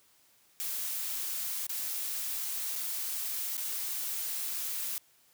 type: noise with dropouts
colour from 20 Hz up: blue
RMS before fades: -35 dBFS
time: 0.6-4.98 s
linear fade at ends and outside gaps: 0 ms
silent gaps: 1.667-1.694 / 2.756-2.76 / 3.569-3.578 s
effects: white hiss -65 dBFS RMS until 5.33 s + high-pass 60 Hz 12 dB/octave